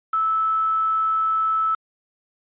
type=tone with quantisation; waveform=sine; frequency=1309 Hz; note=E6; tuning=13 cents flat; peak=-18 dBFS; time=0.13-1.75 s; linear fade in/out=5 ms; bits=6; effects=resampled to 8000 Hz